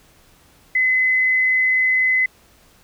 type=tone; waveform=sine; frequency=2031 Hz; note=B6; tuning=48 cents sharp; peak=-14 dBFS; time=0.75-2.26 s; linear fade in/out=5 ms; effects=pink hiss -53 dBFS RMS until 2.83 s